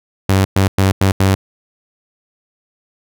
sawtooth tone bursts at uneven times, 96.3 Hz, G2, 30 cents flat, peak -6 dBFS, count 5, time 0.29-0.45 / 0.56-0.68 / 0.78-0.92 / 1.01-1.12 / 1.2-1.35 s, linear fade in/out 5 ms, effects none

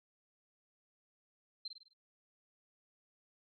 sine tone with echo, 4134 Hz, C8, 22 cents flat, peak -39 dBFS, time 1.65-1.68 s, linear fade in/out 5 ms, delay 51 ms, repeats 5, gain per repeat -6 dB, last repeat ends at 1.935 s, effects none

